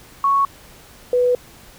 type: tone pair in turn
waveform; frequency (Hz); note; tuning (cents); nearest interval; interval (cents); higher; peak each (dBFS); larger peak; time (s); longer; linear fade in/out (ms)
sine; 1108.7 / 493.9; C#6 / B4; 0 / 0; octave + major second; 1400; first; -13 / -13; neither; 0.24-0.45 / 1.13-1.35; second; 2
effects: pink hiss -45 dBFS RMS until 1.78 s